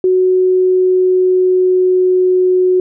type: tone with pitch glide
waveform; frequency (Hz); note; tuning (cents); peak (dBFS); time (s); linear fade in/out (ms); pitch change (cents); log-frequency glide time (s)
sine; 370 to 367.2; F#4 to F#4; 0 to -13; -8; 0.04-2.8; 2; -13; 0.31-2.53
effects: none